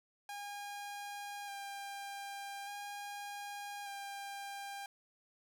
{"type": "tone with vibrato", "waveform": "sawtooth", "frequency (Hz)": 806, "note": "G5", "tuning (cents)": 48, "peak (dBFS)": -39, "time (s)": [0.29, 4.86], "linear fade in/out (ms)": 2, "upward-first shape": "square", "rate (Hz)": 0.42, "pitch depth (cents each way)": 16, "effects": []}